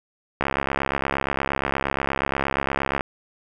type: click train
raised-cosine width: 0.5 ms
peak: -7 dBFS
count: 179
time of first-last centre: 0.41-3.009 s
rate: 68.5 Hz
effects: 8-bit